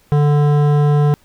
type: tone with hard clipping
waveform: sine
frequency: 146.83 Hz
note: D3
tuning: in tune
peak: -12 dBFS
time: 0.12-1.14 s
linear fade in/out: 0 ms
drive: 14 dB
effects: pink hiss -54 dBFS RMS until 1.24 s